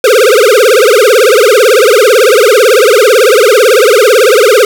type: tone with vibrato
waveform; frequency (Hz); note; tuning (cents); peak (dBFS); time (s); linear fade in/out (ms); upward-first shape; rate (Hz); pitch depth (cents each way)
square; 463.8; A#4; -9; -3; 0.04-4.65; 2; triangle; 18; 300
effects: none